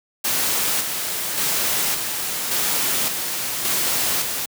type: noise with tremolo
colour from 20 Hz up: white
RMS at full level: -21 dBFS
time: 0.24-4.46 s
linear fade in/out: 10 ms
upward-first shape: square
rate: 0.88 Hz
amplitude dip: 40%
effects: high-pass 100 Hz 12 dB/octave